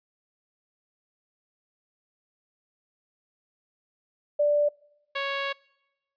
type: tone pair in turn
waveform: sine / 10% pulse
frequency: 587.3 / 554.3 Hz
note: D5 / C#5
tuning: 0 / 0 cents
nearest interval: minor second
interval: 100 cents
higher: first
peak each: -19 / -19 dBFS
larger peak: neither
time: 4.39-4.69 / 5.15-5.53 s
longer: second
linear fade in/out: 10 ms
effects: noise-tail reverb RT60 1.0 s tail -25 dB re dry + resampled to 11025 Hz